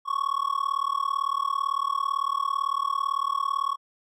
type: tone with amplitude modulation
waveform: triangle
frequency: 1108.7 Hz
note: C#6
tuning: in tune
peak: -18 dBFS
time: 0.05-3.77 s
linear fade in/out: 50 ms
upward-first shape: sine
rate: 37.9 Hz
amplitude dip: 100%
effects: none